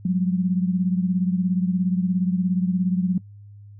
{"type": "beating tone pair", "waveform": "sine", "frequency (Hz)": [180.9, 197.9], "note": ["F#3", "G3"], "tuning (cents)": [-39, 17], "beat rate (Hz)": 17, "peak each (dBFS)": [-19, -26], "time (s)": [0.05, 3.18], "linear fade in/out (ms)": 5, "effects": ["noise-tail reverb RT60 0.1 s tail -21 dB re dry", "added 102 Hz sine -41 dBFS peak until 3.79 s"]}